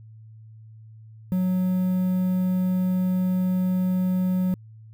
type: tone with quantisation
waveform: triangle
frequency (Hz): 184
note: F#3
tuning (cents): -9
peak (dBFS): -18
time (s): 1.32-4.54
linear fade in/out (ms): 0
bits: 8
effects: added 110 Hz sine -43 dBFS peak until 4.93 s